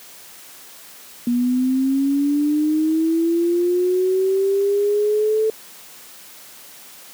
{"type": "linear sweep", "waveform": "sine", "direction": "up", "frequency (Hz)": [238.8, 440], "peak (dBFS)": -15, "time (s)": [1.27, 5.5], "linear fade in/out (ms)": 2, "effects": ["white hiss -42 dBFS RMS until 7.13 s", "high-pass 150 Hz 12 dB/octave"]}